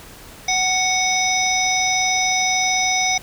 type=harmonic tone with a mistuned harmonic; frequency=740 Hz; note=F#5; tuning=in tune; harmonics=1 / 3 / 5 / 7 / 8; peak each=-22 / -21 / -26 / -25 / -22 dBFS; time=0.48-3.18 s; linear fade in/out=5 ms; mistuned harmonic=1; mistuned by=+15 cents; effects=pink hiss -41 dBFS RMS until 3.22 s